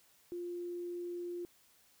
sine tone, 350 Hz, F4, 4 cents sharp, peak -38 dBFS, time 0.32-1.45 s, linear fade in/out 0 ms, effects white hiss -67 dBFS RMS until 2 s

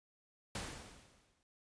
pink noise with exponential decay, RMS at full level -40 dBFS, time 0.55-1.43 s, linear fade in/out 1 ms, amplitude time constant 190 ms, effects resampled to 22050 Hz

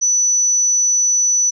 sine tone, 5960 Hz, F#8, 12 cents sharp, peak -12 dBFS, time 0.01-1.51 s, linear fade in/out 20 ms, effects none

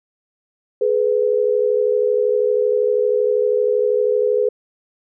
sine tone pair together, 423 / 495.7 Hz, G#4 / B4, +32 / +6 cents, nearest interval minor third, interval 274 cents, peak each -17 dBFS, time 0.81-4.49 s, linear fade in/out 5 ms, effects none

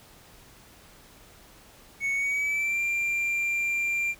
triangle tone with pitch glide, 2217 to 2376 Hz, C#7 to D7, 0 to +20 cents, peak -23 dBFS, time 2-4.15 s, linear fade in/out 50 ms, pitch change +120 cents, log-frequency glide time 2.14-2.82 s, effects pink hiss -53 dBFS RMS until 4.19 s

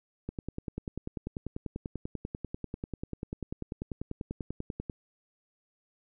click train, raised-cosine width 3 ms, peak -22 dBFS, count 48, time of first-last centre 0.29-4.898 s, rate 10.2 Hz, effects none

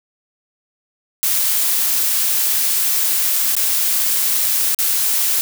blue noise with dropouts, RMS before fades -17 dBFS, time 1.23-5.41 s, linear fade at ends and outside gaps 0 ms, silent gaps 3.552-3.566 / 4.747-4.788 s, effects none

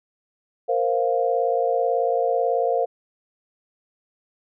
sine chord, Bb suspended second, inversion none, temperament just, 466.2 / 524.4 / 699.2 Hz, Bb4 / C5 / F5, 0 / +4 / +2 cents, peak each -23 dBFS, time 0.68-2.86 s, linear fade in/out 20 ms, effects none

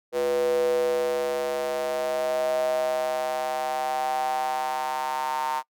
square tone with high-pass filter sweep, 70.2 Hz, C#2, 22 cents sharp, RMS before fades -26 dBFS, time 0.12-5.63 s, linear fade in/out 50 ms, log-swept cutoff 460 to 920 Hz, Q 8.6, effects noise-tail reverb RT60 0.1 s tail -24 dB re dry

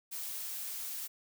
blue noise, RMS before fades -40 dBFS, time 0.11-1.08 s, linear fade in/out 20 ms, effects none

